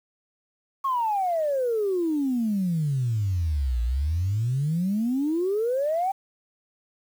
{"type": "exponential two-way sweep", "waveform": "sine", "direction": "down then up", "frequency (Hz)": [1108.7, 57, 794], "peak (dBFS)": -21, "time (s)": [0.84, 6.12], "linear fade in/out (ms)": 10, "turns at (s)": 3.82, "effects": ["tanh soft clip ceiling -17 dBFS", "8-bit"]}